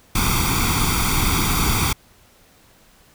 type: noise with comb filter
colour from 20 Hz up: pink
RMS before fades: -19 dBFS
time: 0.15-1.93 s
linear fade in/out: 5 ms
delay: 0.86 ms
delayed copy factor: +0.85
effects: pink hiss -53 dBFS RMS until 3.14 s

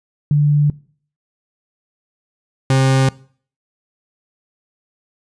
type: tone pair in turn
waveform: sine / 40% pulse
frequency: 146.83 / 133.16 Hz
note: D3 / C3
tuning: 0 / +31 cents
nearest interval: major second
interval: 169 cents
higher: first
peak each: -10 dBFS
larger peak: neither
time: 0.31-0.7 / 2.7-3.09 s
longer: neither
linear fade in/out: 2 ms
effects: noise-tail reverb RT60 0.5 s tail -22 dB re dry + resampled to 22050 Hz

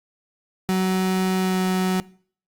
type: tone with pitch glide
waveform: 35% pulse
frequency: 187.1 to 185.91 Hz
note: F#3 to F#3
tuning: +20 to +9 cents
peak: -17 dBFS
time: 0.69-2 s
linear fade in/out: 0 ms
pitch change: -11 cents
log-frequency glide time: 1.39-1.58 s
effects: noise-tail reverb RT60 0.5 s tail -22 dB re dry + Opus 48 kbps

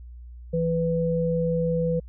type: tone pair together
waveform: sine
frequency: 165.9 / 497.1 Hz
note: E3 / B4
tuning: +11 / +11 cents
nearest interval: octave + perfect fifth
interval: 1900 cents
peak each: -24 dBFS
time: 0.53-2 s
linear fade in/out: 10 ms
effects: added 60 Hz sine -39 dBFS peak until 2.08 s

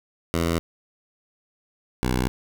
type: tone pair in turn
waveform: 10% pulse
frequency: 83.7 / 62.7 Hz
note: E2 / B1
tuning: +27 / +27 cents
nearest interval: perfect fourth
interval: 500 cents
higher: first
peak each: -13 dBFS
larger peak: neither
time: 0.34-0.59 / 2.03-2.28 s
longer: neither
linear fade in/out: 0 ms
effects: none

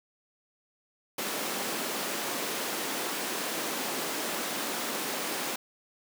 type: high-pass noise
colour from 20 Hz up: pink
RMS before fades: -33 dBFS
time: 1.18-5.56 s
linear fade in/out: 5 ms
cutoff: 230 Hz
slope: 24 dB/octave
effects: none

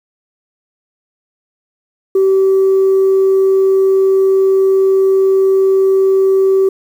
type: tone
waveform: sine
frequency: 384.6 Hz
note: G4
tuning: 33 cents flat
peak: -6 dBFS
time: 2.15-6.69 s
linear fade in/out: 5 ms
effects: tanh soft clip ceiling -5 dBFS + 7-bit

